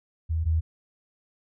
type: tone pair in turn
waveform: sine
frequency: 80.9 / 80.43 Hz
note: E2 / E2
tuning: -32 / -42 cents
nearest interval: unison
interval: 10 cents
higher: first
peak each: -23 / -20 dBFS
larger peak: second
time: 0.29-0.45 / 0.45-0.61 s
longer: neither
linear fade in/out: 20 ms
effects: none